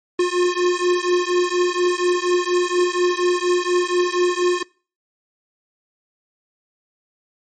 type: beating tone pair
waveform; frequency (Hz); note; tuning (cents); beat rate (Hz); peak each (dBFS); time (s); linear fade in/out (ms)
square; 354.8 / 359; F4 / F4; +27 / +48; 4.2; -20; 0.19-4.63; 5
effects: noise-tail reverb RT60 0.4 s tail -25 dB re dry + MP3 32 kbps